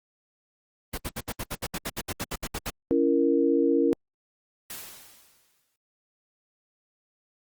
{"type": "noise bursts", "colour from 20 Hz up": "pink", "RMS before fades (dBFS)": -31, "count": 16, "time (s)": [0.93, 2.704], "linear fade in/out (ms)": 10, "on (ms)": 49, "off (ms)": 66}
{"type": "chord", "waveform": "sine", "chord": "A# diminished", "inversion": "first", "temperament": "just", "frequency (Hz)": [279.7, 335.6, 466.2], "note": ["C#4", "E4", "A#4"], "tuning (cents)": [16, 31, 0], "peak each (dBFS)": -24, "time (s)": [2.91, 3.93], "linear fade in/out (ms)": 0}
{"type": "noise with exponential decay", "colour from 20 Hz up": "white", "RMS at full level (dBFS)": -37, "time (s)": [4.7, 5.76], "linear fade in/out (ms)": 2, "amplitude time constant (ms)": 230}
{"effects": ["Opus 24 kbps"]}